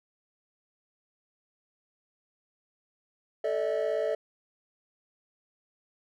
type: chord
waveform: triangle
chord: A suspended fourth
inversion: none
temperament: equal with one note detuned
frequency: 440 / 587.3 / 643.8 Hz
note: A4 / D5 / E5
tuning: 0 / 0 / -41 cents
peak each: -28 dBFS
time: 3.44-4.15 s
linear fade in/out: 5 ms
effects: tanh soft clip ceiling -19 dBFS